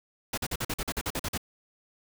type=noise bursts; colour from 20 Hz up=pink; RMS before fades=-31 dBFS; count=12; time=0.33-1.377 s; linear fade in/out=5 ms; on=46 ms; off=45 ms; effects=none